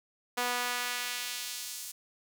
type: tone with high-pass filter sweep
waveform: sawtooth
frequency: 245 Hz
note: B3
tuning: 14 cents flat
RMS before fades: -35 dBFS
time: 0.37-1.92 s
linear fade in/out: 10 ms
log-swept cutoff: 730 to 7300 Hz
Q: 0.81
effects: none